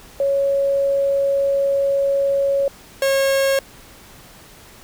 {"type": "tone pair in turn", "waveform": ["sine", "45% pulse"], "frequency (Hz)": [554.4, 544.2], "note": ["C#5", "C#5"], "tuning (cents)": [0, -32], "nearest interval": "unison", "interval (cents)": 32, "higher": "first", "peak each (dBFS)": -15, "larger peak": "neither", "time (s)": [[0.2, 2.68], [3.02, 3.59]], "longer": "first", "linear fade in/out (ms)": 2, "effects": ["pink hiss -44 dBFS RMS until 4.83 s"]}